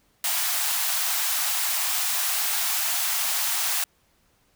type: high-pass noise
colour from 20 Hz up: white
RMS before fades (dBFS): -25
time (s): 0.24-3.84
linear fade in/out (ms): 2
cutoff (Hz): 650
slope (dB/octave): 96
effects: pink hiss -65 dBFS RMS until 4.55 s